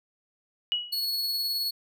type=tone with exponential decay; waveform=sine; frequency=2917 Hz; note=F#7; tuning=25 cents flat; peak=-21 dBFS; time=0.72-1.05 s; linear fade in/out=0 ms; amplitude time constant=71 ms
type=tone with tremolo; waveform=45% pulse; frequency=4370 Hz; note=C#8; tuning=26 cents flat; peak=-25 dBFS; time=0.92-1.71 s; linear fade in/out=10 ms; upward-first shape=sine; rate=19 Hz; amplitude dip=25%
effects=none